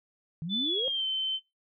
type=exponential sweep; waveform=sine; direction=up; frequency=152.3 to 550 Hz; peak=-32 dBFS; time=0.42-0.88 s; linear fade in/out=0 ms
type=tone with pitch glide; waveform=sine; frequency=3500 to 3082 Hz; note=A7 to G7; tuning=-10 to -30 cents; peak=-27 dBFS; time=0.49-1.4 s; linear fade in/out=50 ms; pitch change=-220 cents; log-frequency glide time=0.63-1.05 s
effects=noise-tail reverb RT60 0.2 s tail -20 dB re dry